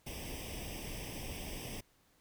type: noise with comb filter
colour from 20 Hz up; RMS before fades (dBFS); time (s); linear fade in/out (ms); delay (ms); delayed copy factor
pink; -43; 0.06-1.81; 10; 0.36; +0.85
effects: pink hiss -70 dBFS RMS until 2.2 s